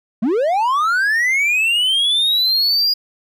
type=linear sweep; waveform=triangle; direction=up; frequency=196 to 4890 Hz; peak=-12 dBFS; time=0.22-2.94 s; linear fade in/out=10 ms; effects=none